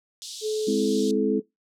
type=high-pass noise; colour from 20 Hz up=pink; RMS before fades=-34 dBFS; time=0.22-1.11 s; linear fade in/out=0 ms; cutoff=3400 Hz; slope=48 dB/octave
type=tone; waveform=sine; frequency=430.9 Hz; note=A4; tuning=36 cents flat; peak=-24 dBFS; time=0.41-1.42 s; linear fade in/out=50 ms
type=chord; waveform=sine; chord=Ab augmented; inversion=none; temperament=equal; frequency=207.7 / 261.6 / 329.6 Hz; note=Ab3 / C4 / E4; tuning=0 / 0 / 0 cents; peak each=-26 / -26 / -28 dBFS; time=0.67-1.4 s; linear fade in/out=10 ms
effects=noise-tail reverb RT60 0.2 s tail -24 dB re dry + low-pass 7000 Hz 12 dB/octave